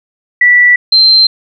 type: tone pair in turn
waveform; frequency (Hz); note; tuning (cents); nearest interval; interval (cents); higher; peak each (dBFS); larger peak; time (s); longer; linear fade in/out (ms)
sine; 1960 / 4128; B6 / C8; -14 / -24; octave + minor second; 1290; second; -3; neither; 0.41-0.76 / 0.92-1.27; neither; 5
effects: none